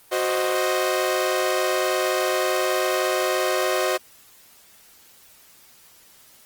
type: chord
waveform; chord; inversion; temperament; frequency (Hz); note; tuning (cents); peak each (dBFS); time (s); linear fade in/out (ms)
sawtooth; C diminished; second; equal; 370 / 523.3 / 622.3; Gb4 / C5 / Eb5; 0 / 0 / 0; -21; 0.11-3.98; 20
effects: white hiss -52 dBFS RMS until 6.45 s + Opus 24 kbps